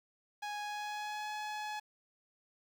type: tone with pitch glide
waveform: sawtooth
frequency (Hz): 830.6 to 846.6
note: G#5 to G#5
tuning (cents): 0 to +33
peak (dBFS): -34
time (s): 0.42-1.8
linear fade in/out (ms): 10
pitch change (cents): +33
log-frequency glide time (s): 0.6-1.3
effects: low-pass 6000 Hz 12 dB/octave + 10-bit